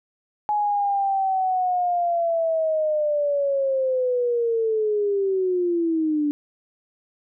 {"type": "linear sweep", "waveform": "sine", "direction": "down", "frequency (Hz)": [842, 289.7], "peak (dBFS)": -19, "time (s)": [0.49, 6.31], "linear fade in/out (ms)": 0, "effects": []}